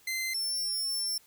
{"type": "tone pair in turn", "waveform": "sawtooth", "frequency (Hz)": [2072, 5399], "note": ["C7", "E8"], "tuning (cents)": [-17, 41], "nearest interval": "octave + perfect fourth", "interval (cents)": 1658, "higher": "second", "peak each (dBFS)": -27, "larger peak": "neither", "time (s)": [[0.07, 0.34], [0.34, 1.18]], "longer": "second", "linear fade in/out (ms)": 5, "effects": ["white hiss -61 dBFS RMS until 1.26 s"]}